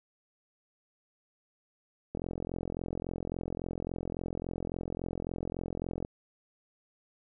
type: click train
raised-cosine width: 2 ms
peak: -22 dBFS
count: 171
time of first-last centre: 2.15-6.049 s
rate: 43.6 Hz
effects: none

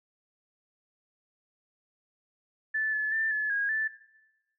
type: tone with pitch steps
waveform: sine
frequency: 1749 / 1724 / 1779 / 1719 / 1639 / 1756 Hz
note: A6 / A6 / A6 / A6 / G#6 / A6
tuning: -11 / -36 / +19 / -41 / -23 / -4 cents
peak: -26 dBFS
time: 2.74-3.88 s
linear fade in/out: 10 ms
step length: 190 ms
effects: noise-tail reverb RT60 1.0 s tail -18 dB re dry

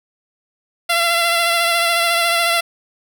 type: tone with vibrato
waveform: 10% pulse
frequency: 681 Hz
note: F5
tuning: 44 cents flat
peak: -6 dBFS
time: 0.89-2.61 s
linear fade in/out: 10 ms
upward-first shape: triangle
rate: 14 Hz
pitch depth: 31 cents each way
effects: none

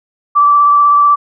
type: tone with vibrato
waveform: sine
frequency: 1162 Hz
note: D6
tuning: 19 cents flat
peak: -5 dBFS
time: 0.35-1.16 s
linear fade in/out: 20 ms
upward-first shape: sine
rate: 16 Hz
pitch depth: 11 cents each way
effects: none

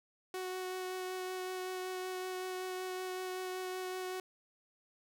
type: tone with vibrato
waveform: sawtooth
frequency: 370 Hz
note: F#4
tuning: in tune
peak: -34 dBFS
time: 0.34-4.2 s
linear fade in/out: 2 ms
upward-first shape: sine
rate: 5.3 Hz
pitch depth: 10 cents each way
effects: none

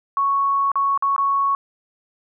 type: tone with dropouts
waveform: sine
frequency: 1108.7 Hz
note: C#6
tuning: in tune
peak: -16 dBFS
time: 0.17-1.55 s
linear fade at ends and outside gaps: 1 ms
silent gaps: 0.717-0.756 / 0.976-1.024 / 1.163-1.18 s
effects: none

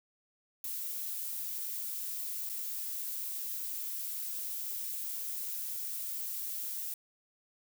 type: noise with dropouts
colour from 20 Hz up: violet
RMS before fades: -38 dBFS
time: 0.64-6.94 s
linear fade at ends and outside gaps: 2 ms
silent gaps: 2.492-2.496 s
effects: none

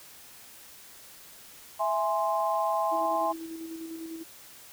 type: chord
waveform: sine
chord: E augmented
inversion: none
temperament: equal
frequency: 659.3 / 830.6 / 1046.5 Hz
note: E5 / G#5 / B#5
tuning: 0 / 0 / 0 cents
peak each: -29 dBFS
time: 1.79-3.33 s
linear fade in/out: 20 ms
type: tone with tremolo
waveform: sine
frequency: 326.5 Hz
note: E4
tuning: 17 cents flat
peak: -35 dBFS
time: 2.91-4.24 s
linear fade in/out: 20 ms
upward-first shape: square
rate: 10 Hz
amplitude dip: 35%
effects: white hiss -50 dBFS RMS until 4.72 s

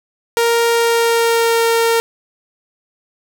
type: tone with pitch glide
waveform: sawtooth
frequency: 466.2 to 459.8 Hz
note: A#4 to A#4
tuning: 0 to -24 cents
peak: -8 dBFS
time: 0.37-2 s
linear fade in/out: 0 ms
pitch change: -24 cents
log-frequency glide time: 0.68-1.66 s
effects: none

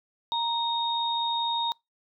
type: tone pair together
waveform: sine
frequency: 933 / 3718 Hz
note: A#5 / A#7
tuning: +1 / -5 cents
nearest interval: 2 octaves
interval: 2394 cents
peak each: -27 / -28 dBFS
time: 0.32-1.72 s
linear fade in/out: 0 ms
effects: noise-tail reverb RT60 0.2 s tail -26 dB re dry

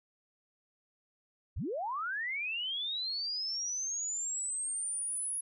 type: linear sweep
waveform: sine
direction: up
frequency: 35.87 to 10548 Hz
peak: -33 dBFS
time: 1.56-5.41 s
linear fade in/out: 10 ms
effects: none

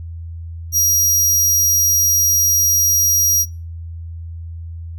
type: tone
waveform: sawtooth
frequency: 5730 Hz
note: F8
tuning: 44 cents sharp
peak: -9 dBFS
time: 0.72-3.46 s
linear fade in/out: 50 ms
effects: noise-tail reverb RT60 0.3 s tail -24 dB re dry + added 83 Hz sine -27 dBFS peak until 4.98 s

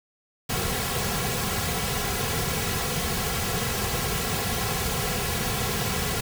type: noise with comb filter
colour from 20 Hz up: pink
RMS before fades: -27 dBFS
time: 0.49-6.21 s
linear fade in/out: 10 ms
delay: 3.3 ms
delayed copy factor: -0.75
effects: none

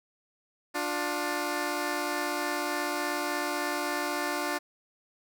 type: tone pair together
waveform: 10% pulse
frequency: 295.1 / 354.8 Hz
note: D4 / F4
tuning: +8 / +27 cents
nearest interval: minor third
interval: 319 cents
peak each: -23 / -24 dBFS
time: 0.74-4.59 s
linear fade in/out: 20 ms
effects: none

